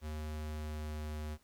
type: tone with pitch glide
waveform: square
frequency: 76.7 to 76.17 Hz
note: D#2 to D#2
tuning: -24 to -36 cents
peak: -39 dBFS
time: 0.01-1.38 s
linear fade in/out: 50 ms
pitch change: -12 cents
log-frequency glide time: 0.27-1.03 s
effects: pink hiss -70 dBFS RMS until 1.43 s